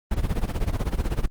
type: noise with tremolo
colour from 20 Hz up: brown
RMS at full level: -21 dBFS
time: 0.11-1.26 s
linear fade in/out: 5 ms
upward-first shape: sine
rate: 16 Hz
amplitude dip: 85%
effects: Opus 24 kbps